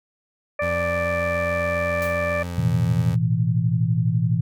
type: harmonic tone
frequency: 587.3 Hz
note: D5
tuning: in tune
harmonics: 1 / 2 / 3 / 4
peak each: -23 / -30 / -29 / -30 dBFS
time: 0.59-2.43 s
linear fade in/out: 5 ms
type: tone with vibrato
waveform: 25% pulse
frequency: 87.31 Hz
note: F2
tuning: in tune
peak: -24 dBFS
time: 0.61-3.16 s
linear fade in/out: 20 ms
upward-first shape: triangle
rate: 6.6 Hz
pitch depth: 14 cents each way
type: noise with exponential decay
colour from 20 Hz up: white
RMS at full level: -35 dBFS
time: 2.02-2.27 s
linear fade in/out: 1 ms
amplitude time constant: 53 ms
type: chord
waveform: sine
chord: A suspended second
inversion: none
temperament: equal with one note detuned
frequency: 111.47 / 123.47 / 164.81 Hz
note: A2 / B2 / E3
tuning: +23 / 0 / 0 cents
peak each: -22 dBFS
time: 2.58-4.41 s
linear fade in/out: 5 ms
effects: none